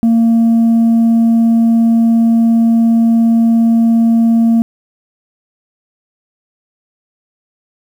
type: tone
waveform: sine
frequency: 229.3 Hz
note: A#3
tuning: 28 cents flat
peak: -4 dBFS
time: 0.03-4.62 s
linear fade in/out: 0 ms
effects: tanh soft clip ceiling -6 dBFS + 7-bit